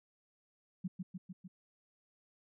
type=tone with echo; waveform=sine; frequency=183.5 Hz; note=F#3; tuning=14 cents flat; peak=-34 dBFS; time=0.84-0.88 s; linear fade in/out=10 ms; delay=150 ms; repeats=4; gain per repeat=-3 dB; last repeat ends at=1.48 s; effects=none